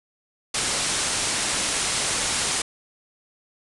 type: low-pass noise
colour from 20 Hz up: white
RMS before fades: -25 dBFS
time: 0.54-2.62 s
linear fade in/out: 5 ms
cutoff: 10000 Hz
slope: 96 dB/octave
effects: none